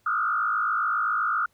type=tone with frequency modulation; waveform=sine; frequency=1324 Hz; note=E6; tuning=7 cents sharp; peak=-22 dBFS; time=0.06-1.46 s; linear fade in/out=5 ms; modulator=53.8 Hz; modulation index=2.3; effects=pink hiss -67 dBFS RMS until 1.53 s